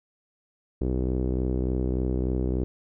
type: tone with low-pass filter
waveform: sawtooth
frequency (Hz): 63.4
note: B1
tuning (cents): +46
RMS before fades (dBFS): -26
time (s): 0.81-2.64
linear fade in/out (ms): 0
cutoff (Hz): 380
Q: 2.8
effects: none